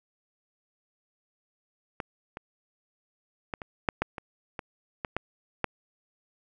clicks, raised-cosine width 0.5 ms, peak -17 / -22 / -17 / -23 / -8 / -10 / -21 / -19 / -16 / -13 / -10 dBFS, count 11, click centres 2.002 / 2.371 / 3.538 / 3.618 / 3.888 / 4.02 / 4.182 / 4.592 / 5.048 / 5.166 / 5.643 s, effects none

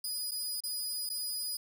20% pulse tone with dropouts, 4946 Hz, D#8, 11 cents flat, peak -28 dBFS, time 0.04-1.57 s, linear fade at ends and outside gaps 5 ms, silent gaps 0.311-0.316 / 0.605-0.636 / 1.092-1.099 s, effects none

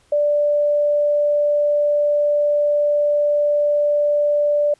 sine tone, 587.3 Hz, D5, in tune, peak -14 dBFS, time 0.12-4.74 s, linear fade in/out 5 ms, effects pink hiss -58 dBFS RMS until 4.79 s + resampled to 24000 Hz

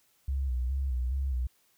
sine tone with vibrato, 64.8 Hz, C2, 16 cents flat, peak -27 dBFS, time 0.28-1.47 s, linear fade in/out 5 ms, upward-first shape square, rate 2.4 Hz, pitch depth 75 cents each way, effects white hiss -68 dBFS RMS until 1.77 s

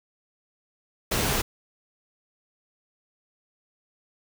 pink noise, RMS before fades -25 dBFS, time 1.11-1.42 s, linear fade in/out 10 ms, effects none

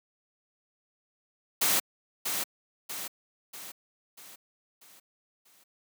white noise with echo, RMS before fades -25 dBFS, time 1.61-1.8 s, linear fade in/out 10 ms, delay 640 ms, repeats 6, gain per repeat -6 dB, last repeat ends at 5.64 s, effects high-pass 150 Hz 12 dB/octave

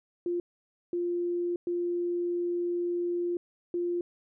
sine tone bursts at uneven times, 349.2 Hz, F4, in tune, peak -27 dBFS, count 4, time 0.26-0.4 / 0.93-1.56 / 1.67-3.37 / 3.74-4.01 s, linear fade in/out 2 ms, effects none

